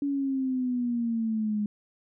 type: exponential sweep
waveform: sine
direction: down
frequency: 285.1 to 206.9 Hz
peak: -25 dBFS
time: 0.02-1.66 s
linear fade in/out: 2 ms
effects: none